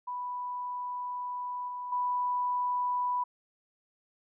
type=tone with level steps; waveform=sine; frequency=987.8 Hz; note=B5; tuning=in tune; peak=-33 / -35 / -27 dBFS; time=0.07-3.24 s; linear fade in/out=10 ms; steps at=1.68 / 1.92 s; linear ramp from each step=5 ms; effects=none